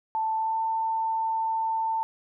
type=tone with pitch glide; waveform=sine; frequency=883 to 893.8 Hz; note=A5 to A5; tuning=+6 to +27 cents; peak=-24 dBFS; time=0.15-2.03 s; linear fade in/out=0 ms; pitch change=+21 cents; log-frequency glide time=0.35-0.6 s; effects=none